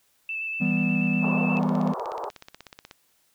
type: tone with vibrato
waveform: sine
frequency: 2637 Hz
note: E7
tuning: in tune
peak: -28 dBFS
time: 0.29-1.59 s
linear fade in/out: 2 ms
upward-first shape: square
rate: 8.3 Hz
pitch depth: 11 cents each way
type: chord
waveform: triangle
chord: E minor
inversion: none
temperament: just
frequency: 164.81 / 197.78 / 247.2 Hz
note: E3 / G3 / B3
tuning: 0 / +16 / +2 cents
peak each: -25 / -23 / -24 dBFS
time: 0.6-1.94 s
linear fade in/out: 20 ms
type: band-pass noise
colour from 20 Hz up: white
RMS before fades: -32 dBFS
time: 1.22-2.3 s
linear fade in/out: 20 ms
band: 390 to 1100 Hz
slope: 48 dB/octave
type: click train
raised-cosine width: 0.2 ms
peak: -24 dBFS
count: 23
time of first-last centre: 1.57-2.911 s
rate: 16.4 Hz
effects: white hiss -66 dBFS RMS until 3.34 s